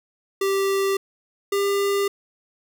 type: tone pair in turn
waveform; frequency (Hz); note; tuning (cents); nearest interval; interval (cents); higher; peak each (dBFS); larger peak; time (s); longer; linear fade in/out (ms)
square; 391.2 / 399.7; G4 / G4; -4 / +34; unison; 38; second; -20; neither; 0.41-0.97 / 1.52-2.08; neither; 5
effects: none